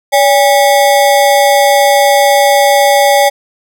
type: ring-modulated tone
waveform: square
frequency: 691 Hz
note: F5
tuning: 19 cents flat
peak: -3 dBFS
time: 0.12-3.3 s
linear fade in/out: 20 ms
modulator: 122 Hz
effects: none